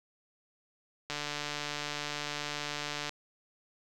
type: click train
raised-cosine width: 0.2 ms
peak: -18 dBFS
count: 294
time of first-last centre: 1.1-3.093 s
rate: 147 Hz
effects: none